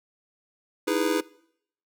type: chord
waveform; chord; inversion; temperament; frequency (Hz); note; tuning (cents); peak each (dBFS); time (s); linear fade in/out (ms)
square; E major seventh; third; just; 309 / 329.6 / 412 / 494.4; D#4 / E4 / G#4 / B4; -12 / 0 / -14 / +2; -29; 0.87-1.21; 10
effects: noise-tail reverb RT60 0.7 s tail -22 dB re dry